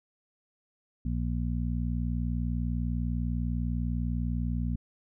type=harmonic tone; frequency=60 Hz; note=B1; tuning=49 cents flat; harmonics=1 / 2 / 3 / 4; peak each=-30 / -33 / -35 / -36 dBFS; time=1.05-4.76 s; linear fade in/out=5 ms; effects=none